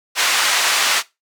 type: band-pass noise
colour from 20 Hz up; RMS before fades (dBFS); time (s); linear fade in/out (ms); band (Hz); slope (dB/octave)
pink; -17; 0.15-1.03; 50; 1200 to 7800; 12
effects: noise-tail reverb RT60 0.2 s tail -18 dB re dry